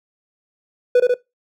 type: tone with echo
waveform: triangle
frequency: 493.9 Hz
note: B4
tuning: in tune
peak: -7 dBFS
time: 0.95-1 s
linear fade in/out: 5 ms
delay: 71 ms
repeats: 2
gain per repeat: -2 dB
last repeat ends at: 1.142 s
effects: noise-tail reverb RT60 0.2 s tail -20 dB re dry